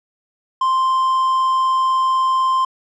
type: tone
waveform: triangle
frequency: 1046 Hz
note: C6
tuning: 1 cent flat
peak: -12 dBFS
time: 0.61-2.65 s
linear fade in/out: 5 ms
effects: resampled to 22050 Hz